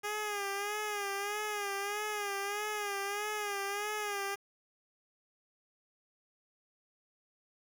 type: tone with vibrato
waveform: 10% pulse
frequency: 410 Hz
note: G#4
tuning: 22 cents flat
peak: -26 dBFS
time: 0.03-4.36 s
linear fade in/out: 20 ms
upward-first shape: sine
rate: 1.6 Hz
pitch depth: 62 cents each way
effects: 10-bit